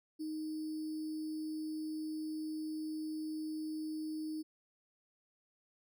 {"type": "tone with sample-and-hold", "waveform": "sine", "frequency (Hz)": 311.1, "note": "D#4", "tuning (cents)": 0, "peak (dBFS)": -37, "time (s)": [0.19, 4.43], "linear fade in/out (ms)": 20, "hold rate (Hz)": 4900, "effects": []}